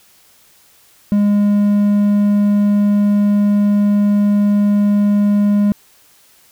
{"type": "tone", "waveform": "triangle", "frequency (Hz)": 205, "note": "G#3", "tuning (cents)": -22, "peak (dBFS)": -8, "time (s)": [1.12, 5.72], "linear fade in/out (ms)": 0, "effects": ["white hiss -50 dBFS RMS until 6.51 s"]}